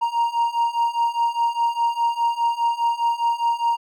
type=beating tone pair; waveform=triangle; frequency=932.3 / 937.2 Hz; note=A#5 / A#5; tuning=0 / +9 cents; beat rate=4.9 Hz; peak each=-21 / -19 dBFS; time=0.01-3.77 s; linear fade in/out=20 ms; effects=none